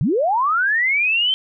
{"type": "linear sweep", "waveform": "sine", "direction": "up", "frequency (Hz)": [110, 3136], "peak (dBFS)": -15, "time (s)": [0.01, 1.34], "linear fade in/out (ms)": 0, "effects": []}